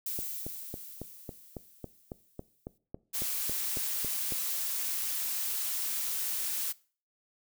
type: noise with exponential decay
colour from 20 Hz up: violet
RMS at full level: -34 dBFS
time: 0.06-2.78 s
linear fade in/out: 5 ms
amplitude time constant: 590 ms
type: click train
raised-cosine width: 2 ms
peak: -25 dBFS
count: 16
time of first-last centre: 0.19-4.322 s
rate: 3.63 Hz
type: noise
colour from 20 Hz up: blue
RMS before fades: -33 dBFS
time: 3.13-6.73 s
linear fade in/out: 20 ms
effects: noise-tail reverb RT60 0.4 s tail -21 dB re dry